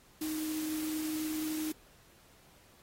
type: tone in noise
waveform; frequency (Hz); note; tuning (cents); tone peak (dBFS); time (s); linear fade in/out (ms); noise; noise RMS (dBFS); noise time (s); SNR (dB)
sine; 311.1; D#4; 0; -33; 0.21-1.72; 5; white; -43; 0.21-1.72; +7
effects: pink hiss -62 dBFS RMS until 2.82 s + AAC 48 kbps